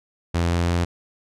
sawtooth tone with pitch steps, 85.4 / 85.94 / 86.49 Hz, F2 / F2 / F2, -38 / -27 / -16 cents, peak -15 dBFS, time 0.34-0.85 s, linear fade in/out 10 ms, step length 170 ms, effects low-pass 8000 Hz 12 dB/octave

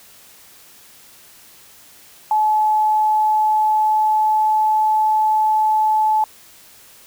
sine tone with pitch glide, 858 to 864 Hz, A5 to A5, -44 to -32 cents, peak -13 dBFS, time 2.31-6.24 s, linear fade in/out 2 ms, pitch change +12 cents, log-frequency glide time 2.62-5.05 s, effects white hiss -46 dBFS RMS until 7.06 s

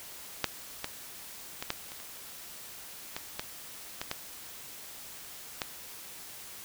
clicks, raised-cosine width 0.2 ms, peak -8 / -15 / -17 / -12 / -27 / -29 / -17 / -15 / -16 / -14 / -13 dBFS, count 11, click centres 0.443 / 0.844 / 1.625 / 1.704 / 1.919 / 2.001 / 3.165 / 3.395 / 4.015 / 4.114 / 5.618 s, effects white hiss -46 dBFS RMS until 6.64 s

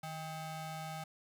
35% pulse ring-modulated tone, 475.9 Hz, A#4, 36 cents sharp, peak -36 dBFS, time 0.03-1.04 s, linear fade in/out 5 ms, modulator 319 Hz, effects none

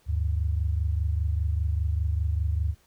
sine tone pair together, 74.77 / 99.8 Hz, D2 / G2, +32 / +32 cents, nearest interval perfect fourth, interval 500 cents, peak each -24 / -29 dBFS, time 0.06-2.75 s, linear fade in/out 50 ms, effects pink hiss -63 dBFS RMS until 2.86 s

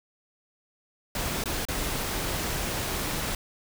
pink noise with dropouts, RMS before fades -30 dBFS, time 1.15-3.35 s, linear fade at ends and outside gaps 2 ms, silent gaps 1.439-1.457 / 1.652-1.685 s, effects none

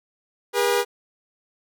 sawtooth tone pair together, 405.7 / 482.5 Hz, G#4 / B4, -41 / -40 cents, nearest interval minor third, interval 301 cents, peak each -18 / -17 dBFS, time 0.53-0.85 s, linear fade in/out 50 ms, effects none

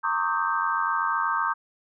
sine tone cluster, 920 / 1084 / 1172 / 1265 / 1565 Hz, A#5 / C#6 / D6 / D#6 / G6, -23 / -39 / -4 / +28 / -3 cents, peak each -29 dBFS, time 0.03-1.54 s, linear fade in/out 20 ms, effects none

